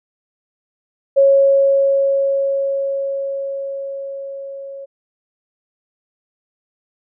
sine tone with level ramp, 550 Hz, C#5, 14 cents flat, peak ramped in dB -7 to -29 dBFS, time 1.16-4.86 s, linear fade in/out 20 ms, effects none

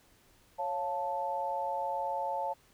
sine chord, Db augmented, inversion none, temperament equal with one note detuned, 551.8 / 698.5 / 880 Hz, Db5 / F5 / A5, -8 / 0 / 0 cents, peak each -37 / -38 / -33 dBFS, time 0.58-2.54 s, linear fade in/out 20 ms, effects pink hiss -64 dBFS RMS until 2.73 s

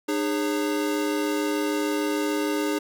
square tone cluster, 302.7 / 409.4 / 547 Hz, D#4 / G#4 / C#5, -48 / -25 / -23 cents, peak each -26 / -29 / -34 dBFS, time 0.08-2.79 s, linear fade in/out 10 ms, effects none

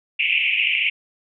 pink band-pass noise, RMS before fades -20 dBFS, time 0.19-0.9 s, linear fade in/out 10 ms, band 2200 to 2900 Hz, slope 96 dB/octave, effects none

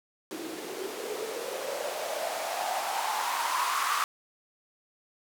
blue noise with band-pass filter sweep, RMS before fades -32 dBFS, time 0.31-4.04 s, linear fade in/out 0 ms, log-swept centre 320 to 1200 Hz, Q 5.7, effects none

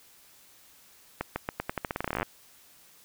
accelerating click train, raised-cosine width 0.5 ms, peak -14 dBFS, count 21, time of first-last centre 1.21-2.229 s, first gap 150 ms, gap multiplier 0.86, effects white hiss -57 dBFS RMS until 3.04 s

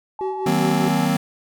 sine tone with vibrato, 851 Hz, G#5, 42 cents sharp, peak -27 dBFS, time 0.19-1.06 s, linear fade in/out 2 ms, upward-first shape triangle, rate 18 Hz, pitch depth 37 cents each way
triangle tone with tremolo, 380 Hz, F#4, 46 cents sharp, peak -20 dBFS, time 0.21-0.88 s, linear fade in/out 0 ms, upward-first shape sine, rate 4.9 Hz, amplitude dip 60%
square chord, C half-diminished seventh, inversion first, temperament just, 156.98 / 188.37 / 235.5 / 261.6 Hz, Eb3 / Gb3 / Bb3 / C4, +16 / +31 / +18 / 0 cents, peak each -24 dBFS, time 0.46-1.17 s, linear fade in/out 5 ms
effects none

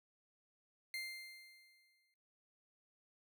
30% pulse tone with exponential decay, 2100 Hz, C7, 6 cents sharp, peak -37 dBFS, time 0.94-2.14 s, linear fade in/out 1 ms, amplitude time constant 260 ms, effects noise-tail reverb RT60 0.8 s tail -22 dB re dry

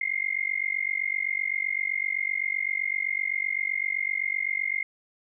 sine tone with amplitude modulation, 2118 Hz, C7, 21 cents sharp, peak -21 dBFS, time 0.01-4.83 s, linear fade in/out 5 ms, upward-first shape sine, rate 47.8 Hz, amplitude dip 100%, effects none

